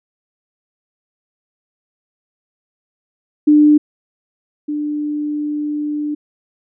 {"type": "tone pair in turn", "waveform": "sine", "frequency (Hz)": [298.9, 297.2], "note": ["D4", "D4"], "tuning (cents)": [31, 21], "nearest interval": "unison", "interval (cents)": 10, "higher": "first", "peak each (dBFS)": [-6, -18], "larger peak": "first", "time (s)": [[3.47, 3.78], [4.68, 6.15]], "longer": "second", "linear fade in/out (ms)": 10, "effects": []}